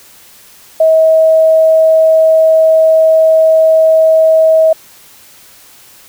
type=tone; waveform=sine; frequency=640 Hz; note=D#5; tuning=49 cents sharp; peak=-4 dBFS; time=0.8-4.73 s; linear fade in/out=5 ms; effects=white hiss -40 dBFS RMS until 6.08 s